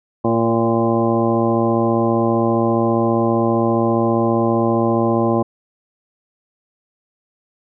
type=harmonic tone with a mistuned harmonic; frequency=115 Hz; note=A#2; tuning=23 cents flat; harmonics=1 / 2 / 3 / 4 / 5 / 6 / 7 / 9; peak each=-23 / -19 / -19 / -25 / -22 / -27 / -25 / -25 dBFS; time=0.24-5.43 s; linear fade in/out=10 ms; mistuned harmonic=4; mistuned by=+22 cents; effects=none